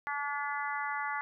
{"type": "harmonic tone", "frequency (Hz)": 287.5, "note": "D4", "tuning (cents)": -37, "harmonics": [3, 4, 5, 6, 7], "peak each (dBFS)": [-37, -38, -39, -40, -40], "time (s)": [0.07, 1.21], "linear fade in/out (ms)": 0, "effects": []}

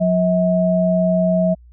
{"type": "tone pair together", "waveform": "sine", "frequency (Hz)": [180, 642.2], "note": ["F#3", "E5"], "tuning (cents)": [-47, -45], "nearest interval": "octave + minor seventh", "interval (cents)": 2202, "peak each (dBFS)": -16, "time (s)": [0, 1.55], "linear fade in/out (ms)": 20, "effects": ["added 60 Hz sine -42 dBFS peak until 1.72 s"]}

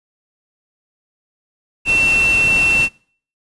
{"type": "tone in noise", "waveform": "sine", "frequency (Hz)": 2698, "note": "E7", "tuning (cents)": 40, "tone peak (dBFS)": -12, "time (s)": [1.85, 2.89], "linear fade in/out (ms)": 50, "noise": "pink", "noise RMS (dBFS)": -25, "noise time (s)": [1.85, 2.89], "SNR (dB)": 10, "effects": ["noise-tail reverb RT60 0.5 s tail -23 dB re dry", "resampled to 24000 Hz"]}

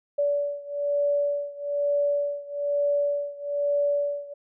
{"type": "beating tone pair", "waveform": "sine", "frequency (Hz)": [575, 576.1], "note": ["D5", "D5"], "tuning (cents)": [-37, -33], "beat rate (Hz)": 1.1, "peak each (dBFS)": [-25, -27], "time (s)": [0.18, 4.34], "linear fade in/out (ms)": 10, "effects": []}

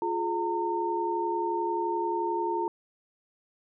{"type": "tone cluster", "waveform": "sine", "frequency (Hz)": [349.1, 420.5, 913], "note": ["F4", "G#4", "A#5"], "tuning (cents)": [-1, 22, -36], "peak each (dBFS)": [-30, -34, -29], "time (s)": [0.02, 2.68], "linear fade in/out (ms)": 2, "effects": []}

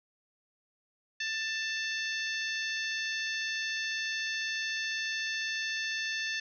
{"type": "harmonic tone", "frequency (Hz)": 886, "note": "A5", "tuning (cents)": 12, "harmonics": [2, 3, 4, 5, 6, 7], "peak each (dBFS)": [-34, -38, -40, -42, -44, -45], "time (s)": [1.2, 6.4], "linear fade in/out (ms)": 5, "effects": []}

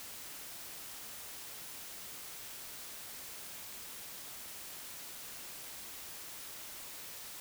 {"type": "silence", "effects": ["white hiss -47 dBFS RMS until 7.4 s"]}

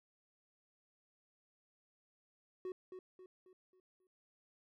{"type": "tone with echo", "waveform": "triangle", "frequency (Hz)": 370, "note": "F#4", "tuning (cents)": 0, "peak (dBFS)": -38, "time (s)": [2.65, 2.72], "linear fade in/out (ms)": 2, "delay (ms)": 270, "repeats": 5, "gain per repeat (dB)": -7, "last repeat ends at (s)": 4.07, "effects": []}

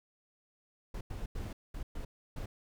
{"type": "noise bursts at uneven times", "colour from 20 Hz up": "brown", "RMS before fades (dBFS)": -39, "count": 6, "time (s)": [[0.94, 1.01], [1.1, 1.26], [1.35, 1.53], [1.74, 1.83], [1.95, 2.05], [2.36, 2.46]], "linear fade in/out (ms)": 5, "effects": []}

